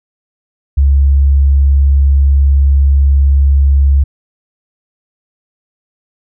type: tone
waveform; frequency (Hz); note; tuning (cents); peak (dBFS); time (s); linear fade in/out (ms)
sine; 69.3; C#2; 0; -5; 0.77-4.04; 10
effects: none